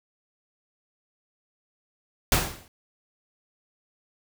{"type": "noise with exponential decay", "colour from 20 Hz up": "pink", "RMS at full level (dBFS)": -17, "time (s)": [2.32, 2.68], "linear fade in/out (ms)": 2, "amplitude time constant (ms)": 77, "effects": []}